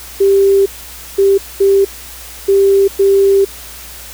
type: tone bursts at uneven times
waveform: sine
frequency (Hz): 393.2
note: G4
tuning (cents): +5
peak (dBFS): -6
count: 5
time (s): 0.2-0.66 / 1.18-1.38 / 1.6-1.85 / 2.48-2.88 / 2.99-3.45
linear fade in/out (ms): 10
effects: added 60 Hz sine -37 dBFS peak until 4.13 s + white hiss -32 dBFS RMS until 4.13 s